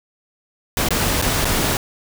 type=noise with dropouts; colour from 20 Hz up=pink; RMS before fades=-19 dBFS; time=0.77-1.77 s; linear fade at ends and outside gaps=1 ms; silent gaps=0.887-0.906 / 1.216-1.223 / 1.446-1.453 s; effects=none